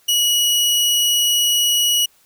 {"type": "tone", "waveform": "sawtooth", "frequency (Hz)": 2916, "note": "F#7", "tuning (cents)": -26, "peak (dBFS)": -11, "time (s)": [0.08, 2.06], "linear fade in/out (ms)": 10, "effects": ["white hiss -56 dBFS RMS until 2.25 s"]}